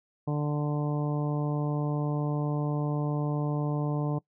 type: harmonic tone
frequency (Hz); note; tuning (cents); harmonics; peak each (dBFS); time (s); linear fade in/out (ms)
147.8; D3; +11; 1 / 2 / 3 / 4 / 5 / 6 / 7; -27 / -33 / -37 / -39 / -41 / -43 / -44; 0.27-4.19; 10
effects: noise-tail reverb RT60 0.1 s tail -22 dB re dry